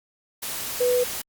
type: tone in noise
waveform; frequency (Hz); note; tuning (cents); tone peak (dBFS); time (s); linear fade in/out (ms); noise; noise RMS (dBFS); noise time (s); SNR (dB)
sine; 493.9; B4; 0; -18; 0.8-1.04; 10; white; -31; 0.42-1.22; +10
effects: Opus 48 kbps